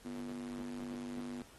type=tone with high-pass filter; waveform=square; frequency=49 Hz; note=G1; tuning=in tune; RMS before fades=-43 dBFS; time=0.05-1.42 s; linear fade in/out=0 ms; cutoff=260 Hz; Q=6.3; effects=pink hiss -60 dBFS RMS until 1.58 s + AAC 32 kbps